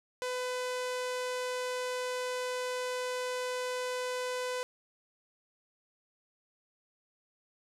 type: tone with low-pass filter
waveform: sawtooth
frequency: 502 Hz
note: B4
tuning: 28 cents sharp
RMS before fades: -35 dBFS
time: 0.22-4.63 s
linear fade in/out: 0 ms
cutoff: 9200 Hz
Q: 0.89
effects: none